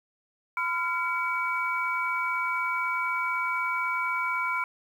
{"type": "tone cluster", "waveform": "sine", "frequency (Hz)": [1013, 1384, 2274], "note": ["B5", "F6", "C#7"], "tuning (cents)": [44, -16, 44], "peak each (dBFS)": -30, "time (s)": [0.57, 4.64], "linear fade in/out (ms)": 2, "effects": ["9-bit"]}